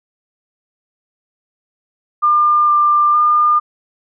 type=tone with pitch steps; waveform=sine; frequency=1200 / 1191 / 1208 Hz; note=D6 / D6 / D6; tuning=+37 / +24 / +48 cents; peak=-9 dBFS; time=2.22-3.6 s; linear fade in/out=20 ms; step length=460 ms; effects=none